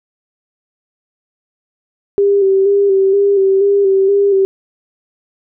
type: tone with vibrato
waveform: sine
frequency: 393.8 Hz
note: G4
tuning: 8 cents sharp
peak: -8 dBFS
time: 2.18-4.45 s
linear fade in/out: 0 ms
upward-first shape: square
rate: 2.1 Hz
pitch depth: 32 cents each way
effects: none